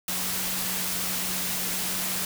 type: tone in noise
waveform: sine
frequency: 184.8 Hz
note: F#3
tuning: 2 cents flat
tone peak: -39 dBFS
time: 0.08-2.25 s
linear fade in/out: 2 ms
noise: white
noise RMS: -29 dBFS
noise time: 0.08-2.25 s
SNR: -13 dB
effects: none